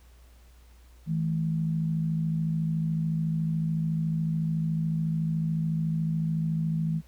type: tone pair together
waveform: sine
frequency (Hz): 160.84 / 214.7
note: E3 / A3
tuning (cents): -42 / -42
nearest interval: perfect fourth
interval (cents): 500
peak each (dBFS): -25 / -34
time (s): 1.06-7.02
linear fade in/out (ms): 50
effects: added 60 Hz sine -51 dBFS peak until 7.07 s + pink hiss -62 dBFS RMS until 7.07 s